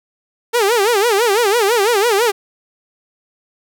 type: tone with vibrato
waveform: sawtooth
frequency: 435.5 Hz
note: A4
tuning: 18 cents flat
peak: -8 dBFS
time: 0.53-2.32 s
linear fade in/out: 20 ms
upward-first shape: sine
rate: 6 Hz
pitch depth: 200 cents each way
effects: none